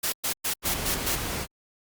white noise bursts, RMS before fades -27 dBFS, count 6, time 0.03-1.156 s, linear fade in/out 10 ms, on 96 ms, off 110 ms
pink noise, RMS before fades -31 dBFS, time 0.62-1.47 s, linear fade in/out 50 ms
effects Opus 48 kbps

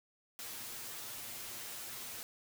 white noise with comb filter, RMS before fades -45 dBFS, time 0.39-2.23 s, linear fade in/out 0 ms, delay 8.6 ms, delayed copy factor +0.85, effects none

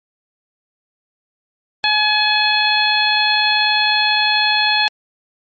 harmonic tone, 848 Hz, G#5, 36 cents sharp, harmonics 1 / 2 / 3 / 4 / 5, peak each -19 / -19 / -19 / -19 / -19 dBFS, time 1.84-4.88 s, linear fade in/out 0 ms, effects MP3 32 kbps

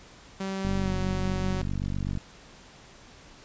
sawtooth tone with pitch glide, 192.7 to 186.67 Hz, G3 to F#3, -29 to +16 cents, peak -26 dBFS, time 0.4-1.62 s, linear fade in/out 5 ms, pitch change -55 cents, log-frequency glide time 0.78-0.92 s
click train, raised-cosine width 5 ms, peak -19 dBFS, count 74, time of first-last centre 0.65-2.174 s, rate 47.9 Hz
effects pink hiss -51 dBFS RMS until 3.44 s + resampled to 16000 Hz

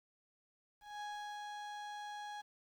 35% pulse tone with ADSR envelope, 831 Hz, G#5, 1 cent sharp, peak -40 dBFS, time 0.8-2.42 s, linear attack 210 ms, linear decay 370 ms, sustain -2 dB, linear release 16 ms, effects low-pass 5000 Hz 12 dB/octave + 11-bit

